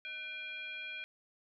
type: tone with frequency modulation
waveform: sine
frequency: 2400 Hz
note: D7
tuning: 37 cents sharp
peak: -40 dBFS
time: 0.05-1.04 s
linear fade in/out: 0 ms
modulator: 888 Hz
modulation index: 0.85
effects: none